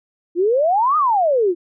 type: exponential two-way sweep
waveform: sine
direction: up then down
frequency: 330 to 1268 to 330 Hz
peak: -13 dBFS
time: 0.35-1.55 s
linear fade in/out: 50 ms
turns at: 0.97 s
effects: none